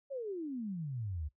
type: exponential sweep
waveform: sine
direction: down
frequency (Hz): 570 to 69.9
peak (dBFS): -36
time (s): 0.1-1.29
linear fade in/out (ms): 20
effects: noise-tail reverb RT60 0.1 s tail -17 dB re dry